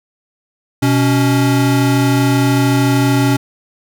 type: tone pair together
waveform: square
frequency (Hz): 124.73 / 280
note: B2 / C#4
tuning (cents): +18 / +18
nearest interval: octave + major second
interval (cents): 1400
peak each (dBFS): -14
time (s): 0.82-3.37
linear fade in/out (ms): 10
effects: none